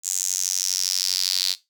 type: tone with high-pass filter sweep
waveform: sawtooth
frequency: 92.5 Hz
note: F#2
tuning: in tune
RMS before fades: -24 dBFS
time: 0.03-1.56 s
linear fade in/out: 50 ms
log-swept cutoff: 7100 to 4300 Hz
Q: 5
effects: noise-tail reverb RT60 0.2 s tail -17 dB re dry